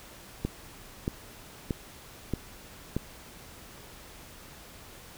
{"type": "click train", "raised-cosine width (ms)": 3, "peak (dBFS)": -15, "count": 5, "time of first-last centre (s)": [0.45, 2.966], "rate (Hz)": 1.59, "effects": ["pink hiss -49 dBFS RMS until 5.17 s"]}